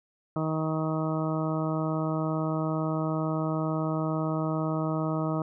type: harmonic tone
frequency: 157.8 Hz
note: D#3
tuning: 25 cents sharp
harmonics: 1 / 2 / 3 / 4 / 5 / 6 / 7 / 8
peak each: -29 / -31 / -38 / -34 / -41 / -41 / -40 / -38 dBFS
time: 0.36-5.42 s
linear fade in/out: 2 ms
effects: none